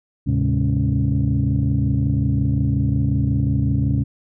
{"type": "tone cluster", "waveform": "sine", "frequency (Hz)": [76.7, 108.2, 133.7, 206.6, 277.3], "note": ["D#2", "A2", "C3", "G#3", "C#4"], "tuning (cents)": [-24, -29, 38, -9, 1], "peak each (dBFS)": [-22, -21, -19, -25, -24], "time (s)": [0.26, 4.04], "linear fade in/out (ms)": 20, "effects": ["tanh soft clip ceiling -9 dBFS"]}